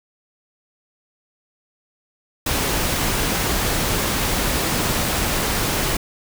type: noise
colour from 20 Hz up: pink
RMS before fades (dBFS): -21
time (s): 2.46-5.97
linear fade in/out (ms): 5
effects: none